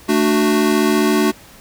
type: chord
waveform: square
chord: D major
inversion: second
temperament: equal with one note detuned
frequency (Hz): 220 / 295.7 / 370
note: A3 / D4 / F#4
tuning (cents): 0 / +12 / 0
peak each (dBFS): -18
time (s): 0.08-1.32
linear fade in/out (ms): 20
effects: pink hiss -43 dBFS RMS until 1.6 s